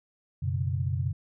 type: chord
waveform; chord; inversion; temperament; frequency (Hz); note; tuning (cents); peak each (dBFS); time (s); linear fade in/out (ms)
sine; F# suspended fourth; none; just; 92.5 / 123.33 / 138.75; F#2 / B2 / C#3; 0 / -2 / +2; -29 / -31 / -31; 0.42-1.13; 10
effects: none